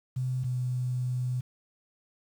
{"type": "tone pair in turn", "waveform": "sine", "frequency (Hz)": [128, 125.66], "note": ["C3", "B2"], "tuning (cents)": [-38, 30], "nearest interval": "unison", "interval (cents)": 32, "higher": "first", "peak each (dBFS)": -27, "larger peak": "neither", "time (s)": [[0.16, 0.44], [0.44, 1.41]], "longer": "second", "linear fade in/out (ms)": 10, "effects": ["9-bit"]}